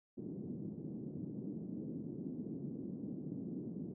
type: band-pass noise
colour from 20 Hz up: pink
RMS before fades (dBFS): -44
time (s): 0.17-3.94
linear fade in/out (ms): 10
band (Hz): 160 to 320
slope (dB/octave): 24
effects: none